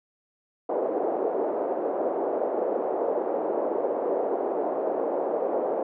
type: band-pass noise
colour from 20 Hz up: white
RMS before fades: -27 dBFS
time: 0.69-5.83 s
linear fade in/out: 5 ms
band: 360 to 630 Hz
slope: 24 dB/octave
effects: none